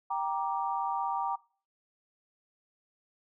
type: chord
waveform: sine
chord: G minor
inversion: none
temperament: just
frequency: 784 / 940.8 / 1176 Hz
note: G5 / Bb5 / D6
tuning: 0 / +16 / +2 cents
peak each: -33 / -32 / -36 dBFS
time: 0.1-1.36 s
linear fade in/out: 10 ms
effects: noise-tail reverb RT60 0.4 s tail -22 dB re dry